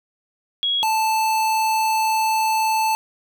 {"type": "tone pair in turn", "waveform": ["sine", "square"], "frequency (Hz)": [3319, 879.1], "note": ["G#7", "A5"], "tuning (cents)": [-2, -2], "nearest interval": "octave + major seventh", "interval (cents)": 2300, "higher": "first", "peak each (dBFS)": -18, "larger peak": "neither", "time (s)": [[0.63, 0.83], [0.83, 2.95]], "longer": "second", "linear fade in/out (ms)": 0, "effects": []}